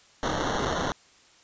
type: noise with sample-and-hold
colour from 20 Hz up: violet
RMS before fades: -28 dBFS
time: 0.23-0.92 s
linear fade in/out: 0 ms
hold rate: 2450 Hz
effects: white hiss -57 dBFS RMS until 1.43 s + resampled to 16000 Hz